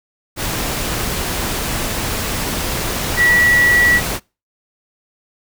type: tone in noise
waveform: sine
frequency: 1940 Hz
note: B6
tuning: 31 cents flat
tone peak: -10 dBFS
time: 3.16-4.01 s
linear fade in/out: 50 ms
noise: pink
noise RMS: -21 dBFS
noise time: 0.36-4.2 s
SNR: +8 dB
effects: noise-tail reverb RT60 0.3 s tail -26 dB re dry